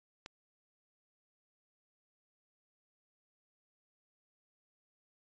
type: click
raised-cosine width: 0.2 ms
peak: -27 dBFS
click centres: 0.261 s
effects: resampled to 16000 Hz